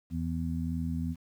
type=harmonic tone; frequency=82.41 Hz; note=E2; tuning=in tune; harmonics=1 / 2 / 3; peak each=-34 / -34 / -34 dBFS; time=0.1-1.16 s; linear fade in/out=50 ms; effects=10-bit